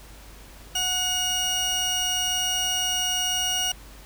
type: tone pair together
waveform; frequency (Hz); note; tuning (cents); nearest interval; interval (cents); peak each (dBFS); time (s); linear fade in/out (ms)
25% pulse; 737 / 2877; F#5 / F#7; -7 / -49; 2 octaves; 2358; -28 / -20; 0.75-3.72; 5
effects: added 50 Hz sine -45 dBFS peak until 4.05 s + pink hiss -48 dBFS RMS until 4.05 s